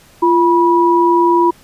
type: tone pair together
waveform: sine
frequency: 344.7 / 975 Hz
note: F4 / B5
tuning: -23 / -23 cents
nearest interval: octave + tritone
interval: 1800 cents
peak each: -11 dBFS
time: 0.22-1.51 s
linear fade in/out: 10 ms
effects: pink hiss -46 dBFS RMS until 1.63 s + resampled to 32000 Hz